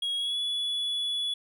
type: tone with pitch glide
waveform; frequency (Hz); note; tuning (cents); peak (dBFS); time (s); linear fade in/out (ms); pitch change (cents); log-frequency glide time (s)
triangle; 3301 to 3411; G#7 to G#7; -11 to +46; -26; 0.02-1.34; 5; +57; 0.17-0.39
effects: none